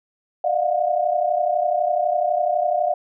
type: tone cluster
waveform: sine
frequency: 604 / 692 / 724 Hz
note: D5 / F5 / F#5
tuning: +48 / -16 / -38 cents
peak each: -22 dBFS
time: 0.44-2.94 s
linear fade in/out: 5 ms
effects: none